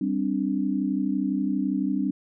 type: chord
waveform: sine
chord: G suspended fourth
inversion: none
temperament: equal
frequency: 196 / 261.6 / 293.7 Hz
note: G3 / C4 / D4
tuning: 0 / 0 / 0 cents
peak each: -27 dBFS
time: 0.01-2.11 s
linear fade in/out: 5 ms
effects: none